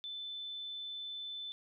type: tone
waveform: sine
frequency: 3520 Hz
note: A7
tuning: in tune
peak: -40 dBFS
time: 0.04-1.52 s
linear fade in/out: 0 ms
effects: none